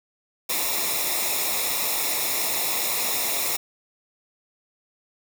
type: noise with comb filter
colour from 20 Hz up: white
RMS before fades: -25 dBFS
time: 0.49-3.57 s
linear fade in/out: 10 ms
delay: 0.65 ms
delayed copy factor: -0.75
effects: none